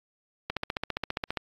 click train, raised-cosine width 0.3 ms, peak -13 dBFS, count 14, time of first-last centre 0.5-1.372 s, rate 14.9 Hz, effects AAC 32 kbps

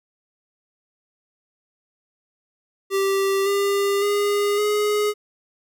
square tone with pitch steps, 390.8 / 399.7 / 408.8 / 418.1 Hz, G4 / G4 / G#4 / G#4, -5 / +34 / -27 / +12 cents, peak -19 dBFS, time 2.9-5.14 s, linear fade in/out 50 ms, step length 560 ms, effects none

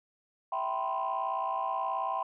sine chord, C major seventh, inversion first, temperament equal with one note detuned, 659.3 / 774.5 / 987.8 / 1046.5 Hz, E5 / G5 / B5 / C6, 0 / -21 / 0 / 0 cents, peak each -37 / -33 / -34 / -33 dBFS, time 0.52-2.23 s, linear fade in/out 5 ms, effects tanh soft clip ceiling -23 dBFS

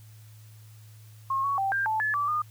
sine tone with pitch steps, 1078 / 1117 / 780 / 1592 / 874 / 1721 / 1159 / 1219 Hz, C#6 / C#6 / G5 / G6 / A5 / A6 / D6 / D#6, -49 / +13 / -9 / +26 / -12 / -39 / -23 / -36 cents, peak -24 dBFS, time 1.3-2.42 s, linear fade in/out 5 ms, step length 140 ms, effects added 108 Hz sine -47 dBFS peak until 2.5 s + white hiss -59 dBFS RMS until 2.5 s

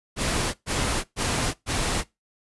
pink noise bursts, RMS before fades -25 dBFS, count 4, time 0.16-2.04 s, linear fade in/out 50 ms, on 380 ms, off 120 ms, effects noise-tail reverb RT60 0.2 s tail -21 dB re dry + resampled to 24000 Hz

